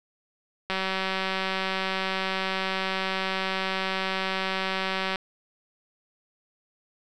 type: click train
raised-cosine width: 0.3 ms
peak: -12 dBFS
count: 848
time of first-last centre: 0.7-5.158 s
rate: 190 Hz
effects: none